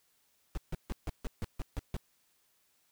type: noise bursts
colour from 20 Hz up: brown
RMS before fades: -34 dBFS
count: 9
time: 0.55-1.966 s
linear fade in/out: 0 ms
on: 24 ms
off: 150 ms
effects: white hiss -72 dBFS RMS until 2.91 s